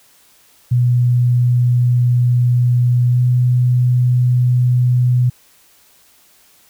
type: tone with pitch glide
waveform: sine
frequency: 122.6 to 124.17 Hz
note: B2 to B2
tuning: -12 to +10 cents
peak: -10 dBFS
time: 0.71-5.3 s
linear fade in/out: 10 ms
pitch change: +22 cents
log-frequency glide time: 3.09-3.2 s
effects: white hiss -51 dBFS RMS until 6.69 s